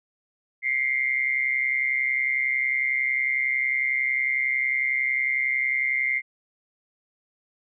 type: tone with amplitude modulation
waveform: sine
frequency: 2100 Hz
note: C7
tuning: 6 cents sharp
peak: -18 dBFS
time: 0.62-6.22 s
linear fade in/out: 50 ms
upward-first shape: sine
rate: 131 Hz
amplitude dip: 75%
effects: none